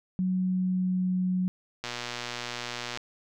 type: tone with pitch glide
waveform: sine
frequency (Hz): 185 to 183.62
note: F#3 to F#3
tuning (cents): 0 to -13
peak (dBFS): -24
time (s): 0.19-1.48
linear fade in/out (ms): 0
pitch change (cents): -13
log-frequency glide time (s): 0.33-1.14
type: click train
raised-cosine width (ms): 0.2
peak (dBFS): -16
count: 137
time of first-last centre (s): 1.84-2.973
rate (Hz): 120
effects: none